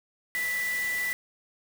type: tone in noise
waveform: sine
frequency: 1975.5 Hz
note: B6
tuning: in tune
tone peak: -27 dBFS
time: 0.35-1.13 s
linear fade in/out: 0 ms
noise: white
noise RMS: -38 dBFS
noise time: 0.35-1.13 s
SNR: +8 dB
effects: none

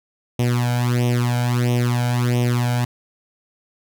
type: tone with flanger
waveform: sawtooth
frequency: 121.8 Hz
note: B2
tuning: 24 cents flat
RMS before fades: -19 dBFS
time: 0.39-2.85 s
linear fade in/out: 5 ms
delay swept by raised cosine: 0.33 to 1.32 ms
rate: 1.5 Hz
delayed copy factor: +0.85
effects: none

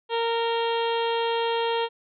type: harmonic tone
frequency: 462 Hz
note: A#4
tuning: 16 cents flat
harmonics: 1 / 2 / 3 / 4 / 5 / 6 / 7 / 8 / 9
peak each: -25 / -27 / -38 / -38 / -42 / -37 / -34 / -41 / -45 dBFS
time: 0.09-1.89 s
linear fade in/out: 50 ms
effects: none

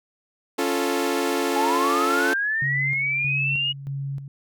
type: chord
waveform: sawtooth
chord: Db augmented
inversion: none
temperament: equal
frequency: 277.2 / 349.2 / 440 Hz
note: Db4 / F4 / A4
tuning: 0 / 0 / 0 cents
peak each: -22 dBFS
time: 0.58-2.34 s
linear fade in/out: 10 ms
type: linear sweep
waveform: sine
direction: up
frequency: 815 to 2901 Hz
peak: -21 dBFS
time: 1.55-3.73 s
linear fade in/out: 20 ms
type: tone with tremolo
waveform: sine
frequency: 138.5 Hz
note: C#3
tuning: 1 cent flat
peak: -26 dBFS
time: 2.62-4.28 s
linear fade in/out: 2 ms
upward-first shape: square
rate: 1.6 Hz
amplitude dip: 60%
effects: none

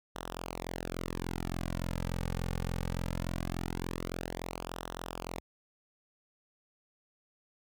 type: tone with flanger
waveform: sawtooth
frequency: 43.47 Hz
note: F1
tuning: 7 cents flat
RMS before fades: -37 dBFS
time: 0.15-5.4 s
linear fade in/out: 10 ms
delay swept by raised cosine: 0.43 to 3.03 ms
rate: 0.21 Hz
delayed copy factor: -0.85
effects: none

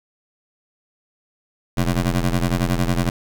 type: ring-modulated tone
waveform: 20% pulse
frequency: 87.31 Hz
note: F2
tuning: in tune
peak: -10 dBFS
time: 1.77-3.1 s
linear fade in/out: 5 ms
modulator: 49.1 Hz
effects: none

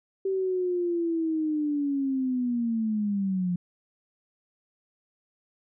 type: linear sweep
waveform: sine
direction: down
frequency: 387.8 to 174.61 Hz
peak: -24 dBFS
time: 0.25-3.56 s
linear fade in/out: 5 ms
effects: none

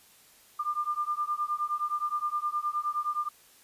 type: beating tone pair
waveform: sine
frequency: 1195 / 1204.6 Hz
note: D6 / D6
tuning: +30 / +44 cents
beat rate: 9.6 Hz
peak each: -31 dBFS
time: 0.59-3.29 s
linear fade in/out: 10 ms
effects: white hiss -58 dBFS RMS until 3.63 s + resampled to 32000 Hz

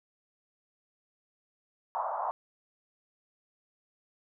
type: band-pass noise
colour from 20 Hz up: white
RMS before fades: -33 dBFS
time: 1.95-2.31 s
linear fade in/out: 0 ms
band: 640 to 1100 Hz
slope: 48 dB/octave
effects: none

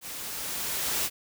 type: noise with level ramp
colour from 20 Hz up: white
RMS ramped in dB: -39 to -27 dBFS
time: 0.01-1.1 s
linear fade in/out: 50 ms
effects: none

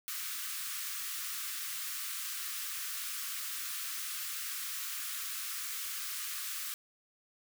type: high-pass noise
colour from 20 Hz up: white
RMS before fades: -39 dBFS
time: 0.08-6.74 s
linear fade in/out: 0 ms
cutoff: 1100 Hz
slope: 96 dB/octave
effects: none

